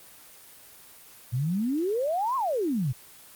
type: exponential two-way sweep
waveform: sine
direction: up then down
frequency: 115.6 to 1100 to 115.6 Hz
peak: -24 dBFS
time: 1.32-2.93 s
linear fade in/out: 20 ms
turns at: 2.36 s
effects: white hiss -50 dBFS RMS until 3.35 s + Opus 24 kbps